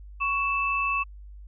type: tone pair together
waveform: sine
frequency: 1113.5 / 2637 Hz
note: C#6 / E7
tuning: +7 / 0 cents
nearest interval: octave + minor third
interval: 1493 cents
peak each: -26 dBFS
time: 0.2-1.04 s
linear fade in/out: 20 ms
effects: added 50 Hz sine -41 dBFS peak until 1.47 s